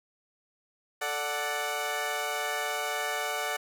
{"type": "chord", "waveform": "15% pulse", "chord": "D major", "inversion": "second", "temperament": "equal", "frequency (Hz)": [440, 587.3, 740], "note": ["A4", "D5", "F#5"], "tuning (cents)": [0, 0, 0], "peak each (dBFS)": [-30, -28, -26], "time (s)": [1.01, 3.57], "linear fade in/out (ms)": 10, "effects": []}